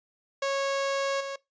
sawtooth tone with level steps, 550 Hz, C#5, 14 cents flat, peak -22 / -29 dBFS, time 0.42-1.36 s, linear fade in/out 5 ms, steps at 1.2 s, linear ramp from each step 10 ms, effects noise-tail reverb RT60 0.2 s tail -22 dB re dry + resampled to 16000 Hz

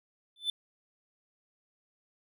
triangle tone with exponential growth, 3520 Hz, A7, in tune, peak -23 dBFS, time 0.36-0.5 s, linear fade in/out 2 ms, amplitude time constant 29 ms, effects none

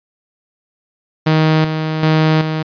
sawtooth tone with tremolo, 157.1 Hz, D#3, 17 cents sharp, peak -6 dBFS, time 1.26-2.63 s, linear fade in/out 10 ms, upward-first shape square, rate 1.3 Hz, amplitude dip 55%, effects resampled to 11025 Hz

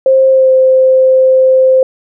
sine tone with pitch glide, 529 to 521.4 Hz, C5 to C5, +19 to -6 cents, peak -4 dBFS, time 0.06-1.83 s, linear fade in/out 2 ms, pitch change -25 cents, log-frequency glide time 0.3-0.51 s, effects none

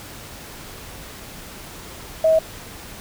sine tone, 640 Hz, D#5, 49 cents sharp, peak -12 dBFS, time 2.24-2.39 s, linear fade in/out 5 ms, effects pink hiss -38 dBFS RMS until 3 s

